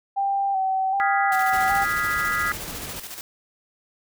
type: tone with vibrato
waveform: sine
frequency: 777 Hz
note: G5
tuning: 16 cents flat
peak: -20 dBFS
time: 0.16-1.85 s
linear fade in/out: 20 ms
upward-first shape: square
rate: 1.3 Hz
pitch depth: 31 cents each way
type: chord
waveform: sine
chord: F half-diminished seventh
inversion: third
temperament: equal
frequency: 1244.5 / 1396.9 / 1661.2 / 1975.5 Hz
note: Eb6 / F6 / Ab6 / Cb7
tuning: 0 / 0 / 0 / 0 cents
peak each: -27 dBFS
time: 1-2.52 s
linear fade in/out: 0 ms
type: noise with tremolo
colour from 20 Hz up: white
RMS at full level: -35 dBFS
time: 1.32-3.21 s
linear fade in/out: 0 ms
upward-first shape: square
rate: 14 Hz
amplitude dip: 50%
type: noise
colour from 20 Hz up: pink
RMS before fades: -36 dBFS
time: 1.52-3 s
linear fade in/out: 10 ms
effects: none